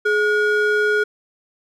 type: ring-modulated tone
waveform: triangle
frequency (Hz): 932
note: A#5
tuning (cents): -1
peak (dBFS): -10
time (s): 0.05-1.04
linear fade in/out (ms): 10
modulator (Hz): 511
effects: none